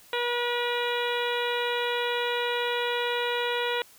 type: harmonic tone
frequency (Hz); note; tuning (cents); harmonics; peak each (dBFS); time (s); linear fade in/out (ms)
482.1; B4; -42; 1 / 2 / 3 / 4 / 5 / 6 / 7 / 8; -29 / -32 / -34 / -35 / -36 / -37 / -37 / -38; 0.13-3.82; 2
effects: white hiss -54 dBFS RMS until 3.98 s